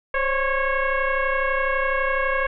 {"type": "tone with frequency modulation", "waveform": "sine", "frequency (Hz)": 560, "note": "C#5", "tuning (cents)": 18, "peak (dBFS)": -19, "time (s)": [0.14, 2.47], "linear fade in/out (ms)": 5, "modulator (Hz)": 544, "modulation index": 3, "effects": []}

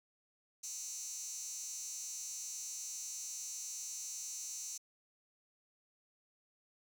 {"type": "tone with high-pass filter", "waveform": "15% pulse", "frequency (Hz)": 251.8, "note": "B3", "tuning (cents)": 34, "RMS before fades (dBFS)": -44, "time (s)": [0.63, 4.78], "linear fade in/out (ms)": 10, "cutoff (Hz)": 6500, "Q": 7.8, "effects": []}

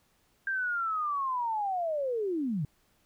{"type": "linear sweep", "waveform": "sine", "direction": "down", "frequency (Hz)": [1598, 133.4], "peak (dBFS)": -28, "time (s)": [0.47, 2.65], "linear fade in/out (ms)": 2, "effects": ["pink hiss -69 dBFS RMS until 3.05 s"]}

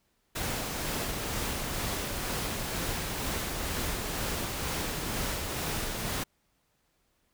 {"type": "noise with tremolo", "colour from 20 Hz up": "pink", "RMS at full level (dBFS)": -32, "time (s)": [0.35, 6.24], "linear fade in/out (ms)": 10, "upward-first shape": "sine", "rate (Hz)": 2.1, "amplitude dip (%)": 25, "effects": ["pink hiss -73 dBFS RMS until 7.33 s"]}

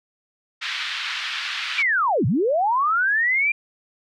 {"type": "band-pass noise", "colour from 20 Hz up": "white", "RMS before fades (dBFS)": -28, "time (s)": [0.61, 1.83], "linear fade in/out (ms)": 20, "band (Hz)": [1300, 3700], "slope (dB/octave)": 24}
{"type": "linear two-way sweep", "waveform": "sine", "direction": "down then up", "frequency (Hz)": [2405, 97.2, 2405], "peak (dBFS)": -17, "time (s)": [1.78, 3.52], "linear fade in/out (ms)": 5, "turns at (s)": 2.26}
{"effects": []}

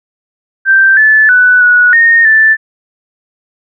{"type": "tone with pitch steps", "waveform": "sine", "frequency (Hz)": [1566, 1740, 1490, 1465, 1845, 1762], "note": ["G6", "A6", "F#6", "F#6", "A#6", "A6"], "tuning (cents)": [-2, -20, 12, -18, -18, 2], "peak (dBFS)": -3, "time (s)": [0.65, 2.57], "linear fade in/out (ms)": 50, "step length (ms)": 320, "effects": []}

